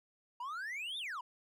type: exponential two-way sweep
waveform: triangle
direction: up then down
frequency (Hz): 932.3 to 3709 to 932.3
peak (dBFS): -37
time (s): 0.4-1.21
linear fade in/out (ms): 5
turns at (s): 0.98
effects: none